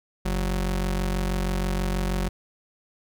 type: tone pair together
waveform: sawtooth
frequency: 46.25 / 92.5 Hz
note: F#1 / F#2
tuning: 0 / 0 cents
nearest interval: octave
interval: 1200 cents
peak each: -20 / -23 dBFS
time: 0.25-2.29 s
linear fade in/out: 10 ms
effects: none